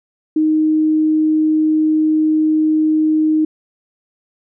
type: tone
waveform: sine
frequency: 311.1 Hz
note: D#4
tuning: in tune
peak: -11 dBFS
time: 0.36-3.45 s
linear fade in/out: 5 ms
effects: none